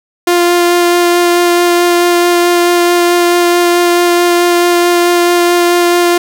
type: tone with vibrato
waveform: sawtooth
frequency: 349.2 Hz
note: F4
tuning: in tune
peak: -3 dBFS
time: 0.27-6.18 s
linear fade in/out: 5 ms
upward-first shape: sine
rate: 4.6 Hz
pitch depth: 9 cents each way
effects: none